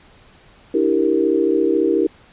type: chord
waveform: sine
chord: E half-diminished seventh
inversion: third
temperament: equal with one note detuned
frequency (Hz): 293.7 / 327.9 / 392 / 466.2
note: D4 / E4 / G4 / Bb4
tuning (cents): 0 / -9 / 0 / 0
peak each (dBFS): -22 / -18 / -19 / -20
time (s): 0.74-2.07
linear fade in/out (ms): 5
effects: pink hiss -49 dBFS RMS until 2.32 s + resampled to 8000 Hz